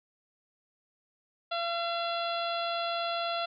harmonic tone, 681 Hz, F5, 44 cents flat, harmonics 1 / 2 / 3 / 4 / 5 / 6 / 7, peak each -32 / -35 / -47 / -40 / -39 / -41 / -51 dBFS, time 1.51-3.46 s, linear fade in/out 10 ms, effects none

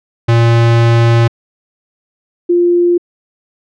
square / sine tone pair in turn, 116.54 / 349.2 Hz, A#2 / F4, 0 / 0 cents, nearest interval octave + perfect fifth, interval 1900 cents, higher second, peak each -7 dBFS, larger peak neither, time 0.28-1.28 / 2.49-2.98 s, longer first, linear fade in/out 10 ms, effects low-pass 4000 Hz 12 dB/octave

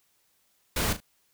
pink noise with echo, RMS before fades -27 dBFS, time 0.76-0.93 s, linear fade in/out 5 ms, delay 37 ms, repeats 2, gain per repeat -11 dB, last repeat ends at 1.004 s, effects white hiss -69 dBFS RMS until 1.33 s

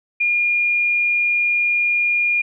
sine tone, 2420 Hz, D#7, 49 cents flat, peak -15 dBFS, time 0.2-2.42 s, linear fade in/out 10 ms, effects none

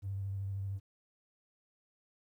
triangle tone with vibrato, 98 Hz, G2, in tune, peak -31 dBFS, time 0.02-0.8 s, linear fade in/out 50 ms, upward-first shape triangle, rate 13 Hz, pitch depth 30 cents each way, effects tanh soft clip ceiling -33 dBFS + 12-bit

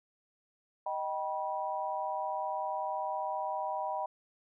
sine chord, Eb augmented, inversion none, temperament just, 622.3 / 777.8 / 972.3 Hz, Eb5 / G5 / B5, 0 / -14 / -27 cents, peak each -38 / -36 / -36 dBFS, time 0.86-4.06 s, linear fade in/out 5 ms, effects none

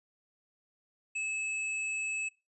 sine tone with hard clipping, 2600 Hz, E7, 24 cents flat, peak -33 dBFS, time 1.15-2.29 s, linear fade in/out 10 ms, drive 16 dB, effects noise-tail reverb RT60 0.3 s tail -23 dB re dry + resampled to 24000 Hz

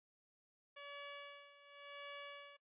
10% pulse tone with tremolo, 570 Hz, C#5, 48 cents sharp, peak -39 dBFS, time 0.76-2.57 s, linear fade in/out 10 ms, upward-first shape sine, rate 0.91 Hz, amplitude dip 80%, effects noise-tail reverb RT60 0.1 s tail -19 dB re dry + resampled to 8000 Hz

